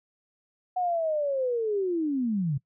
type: linear sweep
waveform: sine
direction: down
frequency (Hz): 740 to 129.7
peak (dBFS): -24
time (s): 0.76-2.58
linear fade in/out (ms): 10
effects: noise-tail reverb RT60 0.1 s tail -21 dB re dry